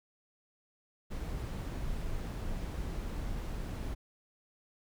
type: noise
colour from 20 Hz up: brown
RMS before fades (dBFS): -37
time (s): 1.1-3.95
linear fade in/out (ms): 20
effects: none